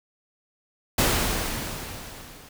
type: noise with level ramp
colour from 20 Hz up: pink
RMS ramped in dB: -20 to -47 dBFS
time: 0.98-2.49 s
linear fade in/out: 5 ms
effects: none